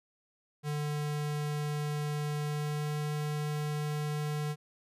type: tone with pitch glide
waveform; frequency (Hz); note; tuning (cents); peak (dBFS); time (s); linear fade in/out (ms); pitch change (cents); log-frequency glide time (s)
square; 148.5 to 149.53; D3 to D3; +20 to +32; -32; 0.63-4.56; 50; +12; 2.41-2.96
effects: resampled to 32000 Hz